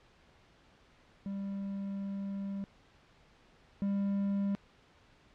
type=tone pair in turn; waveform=triangle; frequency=197.4 / 199 Hz; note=G3 / G3; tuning=+12 / +26 cents; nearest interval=unison; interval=14 cents; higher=second; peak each=-33 / -27 dBFS; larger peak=second; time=1.26-2.64 / 3.82-4.55 s; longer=first; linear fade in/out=0 ms; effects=pink hiss -63 dBFS RMS until 5.34 s + low-pass 4000 Hz 12 dB/octave